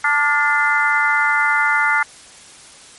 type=harmonic tone with a mistuned harmonic; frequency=293.7 Hz; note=D4; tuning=in tune; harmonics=3 / 4 / 5 / 6 / 7; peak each=-21 / -22 / -17 / -22 / -19 dBFS; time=0.04-2.03 s; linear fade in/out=5 ms; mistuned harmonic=5; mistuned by=-50 cents; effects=white hiss -42 dBFS RMS until 2.98 s + MP3 48 kbps